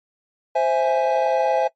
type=chord; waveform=triangle; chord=C augmented; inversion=none; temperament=equal; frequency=523.3 / 659.3 / 830.6 Hz; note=C5 / E5 / G#5; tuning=0 / 0 / 0 cents; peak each=-19 dBFS; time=0.55-1.68 s; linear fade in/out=10 ms; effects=noise-tail reverb RT60 0.1 s tail -21 dB re dry + MP3 32 kbps